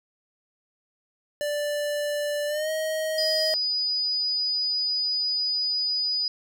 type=tone with pitch glide; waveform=square; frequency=587.3 to 629.5 Hz; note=D5 to D#5; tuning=0 to +20 cents; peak=-26 dBFS; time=1.41-3.54 s; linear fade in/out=0 ms; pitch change=+120 cents; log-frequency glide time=2.47-2.7 s
type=tone; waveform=sine; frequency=4953 Hz; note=D#8; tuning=9 cents flat; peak=-23 dBFS; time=3.18-6.28 s; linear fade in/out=2 ms
effects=none